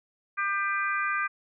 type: harmonic tone with a mistuned harmonic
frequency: 399.9 Hz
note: G4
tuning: 35 cents sharp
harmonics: 3 / 4 / 5 / 6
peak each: -29 / -29 / -35 / -35 dBFS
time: 0.37-1.28 s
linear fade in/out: 20 ms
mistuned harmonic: 4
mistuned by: -27 cents
effects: none